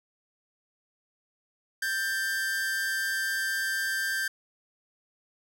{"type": "tone pair together", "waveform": "45% pulse", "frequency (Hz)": [1576, 1772.6], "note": ["G6", "A6"], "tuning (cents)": [9, 12], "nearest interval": "major second", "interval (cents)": 203, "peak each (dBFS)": [-28, -35], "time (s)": [1.82, 4.28], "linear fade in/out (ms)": 5, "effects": []}